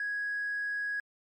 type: tone with hard clipping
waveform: sine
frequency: 1661.2 Hz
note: G#6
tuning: in tune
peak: -31 dBFS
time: 0-1 s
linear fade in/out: 2 ms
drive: 1 dB
effects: MP3 32 kbps